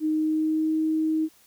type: tone with pitch glide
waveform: sine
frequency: 310.5 to 315.2 Hz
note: D#4 to D#4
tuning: -3 to +23 cents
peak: -21 dBFS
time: 0-1.29 s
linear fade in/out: 50 ms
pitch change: +26 cents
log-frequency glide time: 0.1-0.74 s
effects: white hiss -58 dBFS RMS until 1.46 s